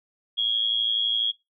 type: tone with amplitude modulation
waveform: sine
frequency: 3299 Hz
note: G#7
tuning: 12 cents flat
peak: -18 dBFS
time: 0.37-1.32 s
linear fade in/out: 20 ms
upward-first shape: sine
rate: 112 Hz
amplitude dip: 70%
effects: noise-tail reverb RT60 0.2 s tail -22 dB re dry